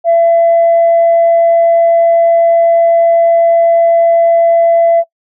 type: tone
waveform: sine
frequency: 673 Hz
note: E5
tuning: 36 cents sharp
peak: -4 dBFS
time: 0.04-5.04 s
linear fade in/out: 50 ms
effects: noise-tail reverb RT60 0.1 s tail -20 dB re dry + tanh soft clip ceiling -2 dBFS